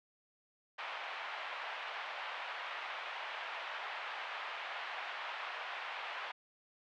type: band-pass noise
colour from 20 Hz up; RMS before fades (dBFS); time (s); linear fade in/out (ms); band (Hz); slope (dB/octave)
pink; -43; 0.78-6.32; 10; 730 to 3100; 24
effects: none